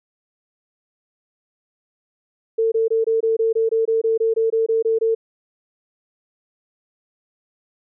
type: tone bursts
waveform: sine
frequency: 449.6 Hz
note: A4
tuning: 37 cents sharp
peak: -15 dBFS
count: 16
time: 2.58-5.15 s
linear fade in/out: 10 ms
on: 140 ms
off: 22 ms
effects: none